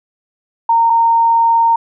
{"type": "tone pair in turn", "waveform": "sine", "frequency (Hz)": [921, 921], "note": ["A#5", "A#5"], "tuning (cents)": [-21, -21], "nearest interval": "unison", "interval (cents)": 0, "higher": "neither", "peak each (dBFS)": -8, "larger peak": "neither", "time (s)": [[0.69, 0.9], [0.9, 1.76]], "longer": "second", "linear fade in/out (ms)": 5, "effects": []}